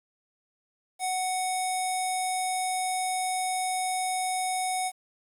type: tone with low-pass filter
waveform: square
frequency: 741 Hz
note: F#5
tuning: 2 cents sharp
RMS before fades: -29 dBFS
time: 0.99-4.92 s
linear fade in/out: 50 ms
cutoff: 10000 Hz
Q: 5.9
effects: 9-bit